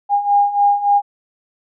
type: beating tone pair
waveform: sine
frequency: 810 / 813.5 Hz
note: G#5 / G#5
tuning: -43 / -36 cents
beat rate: 3.5 Hz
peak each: -17 / -13 dBFS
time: 0.09-1.02 s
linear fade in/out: 50 ms
effects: none